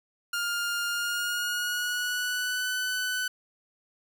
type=tone with pitch glide; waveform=sawtooth; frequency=1408 to 1500.4 Hz; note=F6 to F#6; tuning=+14 to +24 cents; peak=-24 dBFS; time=0.33-3.28 s; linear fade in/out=5 ms; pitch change=+110 cents; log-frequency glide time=0.88-2.68 s; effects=none